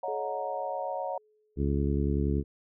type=chord; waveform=sine; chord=D# minor seventh; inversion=third; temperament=equal with one note detuned; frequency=554.4 / 622.3 / 731.5 / 932.3 Hz; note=C#5 / D#5 / F#5 / A#5; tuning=0 / 0 / -20 / 0 cents; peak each=-35 / -38 / -35 / -37 dBFS; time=0.03-1.18 s; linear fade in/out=5 ms
type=tone with exponential decay; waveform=sine; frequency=427.2 Hz; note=G#4; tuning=49 cents sharp; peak=-33 dBFS; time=0.08-1.69 s; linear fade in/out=2 ms; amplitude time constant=350 ms
type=harmonic tone; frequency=70.5 Hz; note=C#2; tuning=30 cents sharp; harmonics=1 / 2 / 3 / 4 / 5 / 6; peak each=-28 / -31 / -33 / -34 / -35 / -36 dBFS; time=1.56-2.44 s; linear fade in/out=50 ms
effects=none